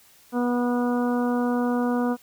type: harmonic tone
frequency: 243.8 Hz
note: B3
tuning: 22 cents flat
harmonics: 1 / 2 / 3 / 4 / 5 / 6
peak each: -22 / -28 / -32 / -34 / -36 / -38 dBFS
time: 0.32-2.17 s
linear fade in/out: 50 ms
effects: white hiss -55 dBFS RMS until 2.22 s